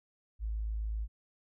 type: tone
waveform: sine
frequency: 53.9 Hz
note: A1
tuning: 35 cents flat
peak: -32 dBFS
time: 0.39-1.08 s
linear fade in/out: 50 ms
effects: none